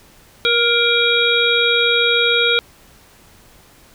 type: harmonic tone with a mistuned harmonic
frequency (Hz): 473.4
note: A#4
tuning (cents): +27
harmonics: 1 / 3 / 5 / 7 / 8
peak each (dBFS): -19 / -19 / -19 / -19 / -19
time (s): 0.45-2.59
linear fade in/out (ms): 0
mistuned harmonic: 3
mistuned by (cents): -17
effects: pink hiss -48 dBFS RMS until 3.94 s